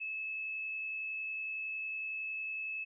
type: tone with amplitude modulation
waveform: sine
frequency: 2600 Hz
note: E7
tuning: 24 cents flat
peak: -35 dBFS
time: 0-2.85 s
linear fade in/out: 20 ms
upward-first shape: sine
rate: 70.9 Hz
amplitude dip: 25%
effects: none